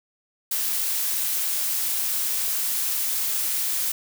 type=noise; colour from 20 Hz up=blue; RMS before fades=-25 dBFS; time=0.51-3.92 s; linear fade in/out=5 ms; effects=none